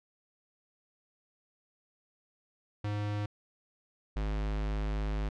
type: tone pair in turn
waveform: square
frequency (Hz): 103.83 / 51.91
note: G#2 / G#1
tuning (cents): 0 / 0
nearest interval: octave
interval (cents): 1200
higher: first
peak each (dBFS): -32 / -31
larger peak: second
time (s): 2.84-3.26 / 4.16-5.29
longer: second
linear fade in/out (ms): 5
effects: low-pass 4000 Hz 12 dB/octave